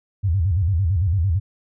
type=tone with vibrato; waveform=sine; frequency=89.6 Hz; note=F2; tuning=45 cents sharp; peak=-16 dBFS; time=0.23-1.4 s; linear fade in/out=20 ms; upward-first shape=square; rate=8.9 Hz; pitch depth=180 cents each way; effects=none